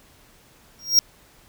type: tone with exponential growth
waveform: square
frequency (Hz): 5600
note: F8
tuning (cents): +4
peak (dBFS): -9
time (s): 0.79-0.99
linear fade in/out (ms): 0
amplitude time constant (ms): 42
effects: pink hiss -54 dBFS RMS until 1.48 s